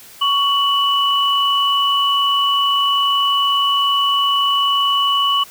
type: tone pair together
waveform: sine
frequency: 1119.4 / 2960 Hz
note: C#6 / F#7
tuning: +17 / 0 cents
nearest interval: octave + perfect fourth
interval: 1683 cents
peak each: -16 dBFS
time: 0.21-5.44 s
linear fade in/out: 10 ms
effects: white hiss -41 dBFS RMS until 5.5 s